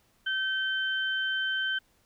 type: tone pair together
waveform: sine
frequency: 1544 / 3091 Hz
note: G6 / G7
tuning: -27 / -25 cents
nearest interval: octave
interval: 1202 cents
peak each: -28 / -32 dBFS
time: 0.26-1.79 s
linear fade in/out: 10 ms
effects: pink hiss -67 dBFS RMS until 2.05 s